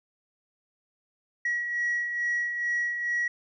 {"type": "beating tone pair", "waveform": "sine", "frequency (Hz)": [1915, 1917.3], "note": ["A#6", "A#6"], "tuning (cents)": [46, 48], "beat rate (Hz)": 2.3, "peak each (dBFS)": [-34, -25], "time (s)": [1.45, 3.28], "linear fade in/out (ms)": 5, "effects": ["tanh soft clip ceiling -22 dBFS"]}